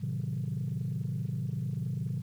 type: chord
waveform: sine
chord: A diminished seventh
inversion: none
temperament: equal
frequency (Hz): 110 / 130.81 / 155.56 / 185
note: A2 / C3 / Eb3 / Gb3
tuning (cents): 0 / 0 / 0 / 0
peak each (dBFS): -36 / -33 / -35 / -38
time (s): 0-2.22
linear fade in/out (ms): 20
effects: tanh soft clip ceiling -25 dBFS + 10-bit